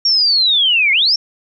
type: linear two-way sweep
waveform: sine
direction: down then up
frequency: 5588 to 2093 to 5588 Hz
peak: -10 dBFS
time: 0.05-1.16 s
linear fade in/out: 5 ms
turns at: 0.92 s
effects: none